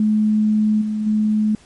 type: tone with level steps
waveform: sine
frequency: 213.9 Hz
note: A3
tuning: 49 cents flat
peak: -13 / -19 / -14 dBFS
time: 0-1.55 s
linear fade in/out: 2 ms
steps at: 0.81 / 1.06 s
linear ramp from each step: 10 ms
effects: pink hiss -50 dBFS RMS until 1.65 s + MP3 48 kbps